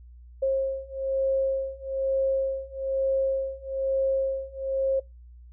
sine beating tone pair, 536 / 537.1 Hz, C5 / C5, +42 / +45 cents, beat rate 1.1 Hz, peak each -27 / -26 dBFS, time 0.42-5 s, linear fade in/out 10 ms, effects noise-tail reverb RT60 0.2 s tail -23 dB re dry + added 60 Hz sine -45 dBFS peak until 5.52 s

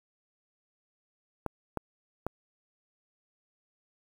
clicks, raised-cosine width 1 ms, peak -17 dBFS, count 3, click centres 1.463 / 1.773 / 2.266 s, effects 8-bit

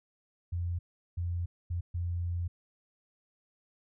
sine tone bursts at uneven times, 86.9 Hz, F2, 8 cents flat, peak -30 dBFS, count 4, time 0.52-0.79 / 1.17-1.46 / 1.7-1.81 / 1.94-2.48 s, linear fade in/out 10 ms, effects none

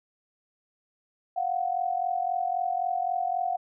sine tone pair together, 704 / 747.8 Hz, F5 / F#5, +14 / +18 cents, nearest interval minor second, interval 104 cents, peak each -28 dBFS, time 1.36-3.57 s, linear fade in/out 10 ms, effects none

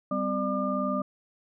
sine tone cluster, 196.6 / 257.2 / 596 / 1202 Hz, G3 / C4 / D5 / D6, +5 / -30 / +25 / +40 cents, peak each -31 dBFS, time 0.11-1.02 s, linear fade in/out 5 ms, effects none

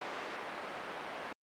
pink band-pass noise, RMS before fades -42 dBFS, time 0.01-1.33 s, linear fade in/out 5 ms, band 450 to 2200 Hz, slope 12 dB/octave, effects Opus 48 kbps

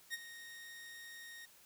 sawtooth tone with ADSR envelope, 1861 Hz, A#6, 3 cents flat, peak -33 dBFS, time 0.1-1.46 s, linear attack 38 ms, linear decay 27 ms, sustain -13 dB, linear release 15 ms, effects white hiss -63 dBFS RMS until 1.65 s

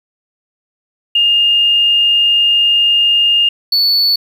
sine / triangle tone pair in turn, 2826 / 4450 Hz, F7 / C#8, +20 / +6 cents, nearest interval minor sixth, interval 786 cents, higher second, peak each -8 dBFS, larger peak neither, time 1.15-3.49 / 3.72-4.16 s, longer first, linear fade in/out 5 ms, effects 7-bit

